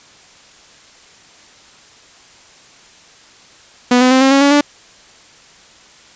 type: tone with pitch steps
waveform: sawtooth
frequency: 246.9 / 253.7 / 260.7 / 267.9 / 275.2 / 282.8 / 290.6 Hz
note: B3 / B3 / C4 / C4 / C#4 / C#4 / D4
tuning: 0 / +47 / -6 / +41 / -12 / +35 / -18 cents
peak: -4 dBFS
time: 3.91-4.61 s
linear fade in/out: 5 ms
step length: 100 ms
effects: white hiss -44 dBFS RMS until 6.15 s + resampled to 16000 Hz